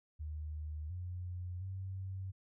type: tone with pitch steps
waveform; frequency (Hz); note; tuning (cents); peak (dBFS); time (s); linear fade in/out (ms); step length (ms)
sine; 76.6 / 89.6 / 95.1; D#2 / F2 / F#2; -27 / +45 / +48; -39; 0.19-2.32; 20; 710
effects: none